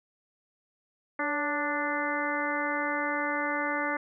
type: harmonic tone with a mistuned harmonic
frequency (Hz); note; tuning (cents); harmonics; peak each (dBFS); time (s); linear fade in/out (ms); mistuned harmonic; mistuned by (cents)
293.7; D4; 0; 1 / 2 / 3 / 4 / 5 / 6 / 7; -35 / -35 / -35 / -35 / -35 / -35 / -35; 1.19-3.97; 5; 2; -47
effects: none